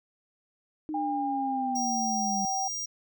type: linear sweep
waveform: sine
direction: down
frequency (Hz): 310 to 197.6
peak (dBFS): -31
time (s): 0.89-2.45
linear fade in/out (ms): 0
type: tone with pitch glide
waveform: sine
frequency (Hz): 806 to 776.7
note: G5 to G5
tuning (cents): +48 to -16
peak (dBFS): -28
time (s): 0.94-2.68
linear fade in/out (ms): 5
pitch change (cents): -64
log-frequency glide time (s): 1.5-1.86
type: tone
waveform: square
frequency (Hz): 5700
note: F8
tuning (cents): +34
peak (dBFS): -32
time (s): 1.75-2.86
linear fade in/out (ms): 10
effects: none